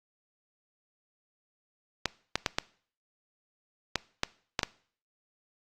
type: clicks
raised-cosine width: 0.2 ms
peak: -8 dBFS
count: 8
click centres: 2.057 / 2.356 / 2.462 / 2.585 / 3.957 / 4.234 / 4.592 / 4.632 s
effects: noise-tail reverb RT60 0.5 s tail -21 dB re dry + Opus 48 kbps